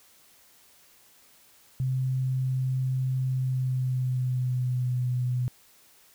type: tone with pitch glide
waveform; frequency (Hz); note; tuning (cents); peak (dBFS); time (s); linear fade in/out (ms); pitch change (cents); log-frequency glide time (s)
sine; 130 to 124.78; C3 to B2; -11 to +18; -24; 1.8-5.48; 0; -71; 3.3-5
effects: white hiss -58 dBFS RMS until 6.14 s